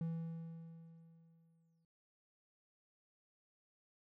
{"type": "tone with exponential decay", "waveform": "triangle", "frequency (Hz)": 164.81, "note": "E3", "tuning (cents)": 0, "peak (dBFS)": -34, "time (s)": [0.01, 1.85], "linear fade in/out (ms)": 2, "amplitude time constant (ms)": 400, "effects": []}